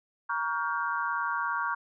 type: chord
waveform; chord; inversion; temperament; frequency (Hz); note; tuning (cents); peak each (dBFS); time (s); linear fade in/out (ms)
sine; G half-diminished seventh; first; just; 940.8 / 1128.9 / 1411.2 / 1568; Bb5 / Db6 / F6 / G6; +16 / +31 / +18 / 0; -33 / -32 / -33 / -35; 0.29-1.75; 10
effects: none